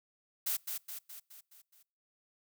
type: noise with echo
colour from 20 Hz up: blue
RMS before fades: -33 dBFS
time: 0.46-0.57 s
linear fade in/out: 10 ms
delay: 210 ms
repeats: 6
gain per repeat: -5 dB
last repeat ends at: 1.83 s
effects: noise-tail reverb RT60 0.5 s tail -26 dB re dry